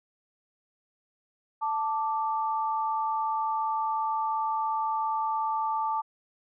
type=tone pair together; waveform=sine; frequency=882.8 / 1173 Hz; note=A5 / D6; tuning=+5 / -2 cents; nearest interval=perfect fourth; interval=493 cents; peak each=-27 / -31 dBFS; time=1.61-6.02 s; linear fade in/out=20 ms; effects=none